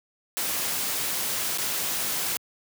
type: noise with dropouts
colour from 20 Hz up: white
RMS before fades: -28 dBFS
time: 0.37-2.37 s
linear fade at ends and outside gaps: 0 ms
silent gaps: 1.575-1.584 s
effects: high-pass 100 Hz 12 dB/octave